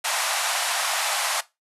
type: band-pass noise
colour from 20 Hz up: pink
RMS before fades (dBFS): -25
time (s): 0.04-1.41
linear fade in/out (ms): 10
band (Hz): 650 to 12000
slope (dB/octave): 48
effects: noise-tail reverb RT60 0.2 s tail -17 dB re dry + resampled to 32000 Hz